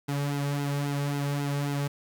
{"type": "tone with flanger", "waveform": "sawtooth", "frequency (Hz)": 142.6, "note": "C#3", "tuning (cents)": 49, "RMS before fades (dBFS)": -29, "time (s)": [0.08, 1.88], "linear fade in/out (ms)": 10, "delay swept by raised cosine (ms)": [1.7, 3], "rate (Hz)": 3.7, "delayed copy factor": -0.65, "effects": ["10-bit"]}